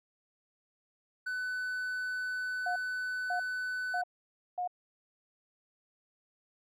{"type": "tone", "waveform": "triangle", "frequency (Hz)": 1500, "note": "F#6", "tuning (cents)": 23, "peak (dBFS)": -31, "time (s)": [1.26, 4.02], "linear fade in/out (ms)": 10}
{"type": "tone bursts", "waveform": "sine", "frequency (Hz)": 719, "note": "F#5", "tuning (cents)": -50, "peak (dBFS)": -31, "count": 4, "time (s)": [2.66, 4.676], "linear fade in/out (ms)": 5, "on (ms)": 99, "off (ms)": 540}
{"effects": []}